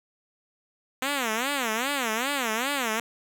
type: tone with vibrato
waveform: 5% pulse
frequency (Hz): 250.1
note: B3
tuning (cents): +22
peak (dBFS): -14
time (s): 1.02-3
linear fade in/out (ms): 2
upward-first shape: sine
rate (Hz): 2.5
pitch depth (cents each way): 250
effects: none